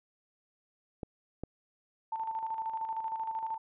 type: clicks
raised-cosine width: 2 ms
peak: -24 dBFS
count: 2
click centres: 1.032 / 1.436 s
type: tone with tremolo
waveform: sine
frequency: 892 Hz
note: A5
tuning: 23 cents sharp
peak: -31 dBFS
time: 2.12-3.58 s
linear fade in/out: 5 ms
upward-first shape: square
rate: 13 Hz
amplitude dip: 50%
effects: resampled to 8000 Hz